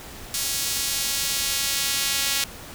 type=tone with high-pass filter sweep; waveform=sawtooth; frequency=276.3 Hz; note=C#4; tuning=6 cents flat; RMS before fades=-25 dBFS; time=0.34-2.44 s; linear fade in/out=2 ms; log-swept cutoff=5200 to 3100 Hz; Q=0.77; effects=pink hiss -40 dBFS RMS until 2.74 s